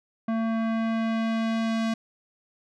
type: tone with low-pass filter sweep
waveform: square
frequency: 225.2 Hz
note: A3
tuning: 40 cents sharp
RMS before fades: -26 dBFS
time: 0.28-1.94 s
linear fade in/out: 5 ms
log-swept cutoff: 1400 to 5400 Hz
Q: 0.82
effects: none